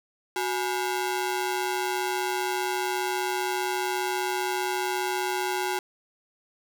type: ring-modulated tone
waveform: sawtooth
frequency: 603 Hz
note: D5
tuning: 46 cents sharp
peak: -19 dBFS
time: 0.36-5.79 s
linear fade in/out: 2 ms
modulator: 234 Hz
effects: none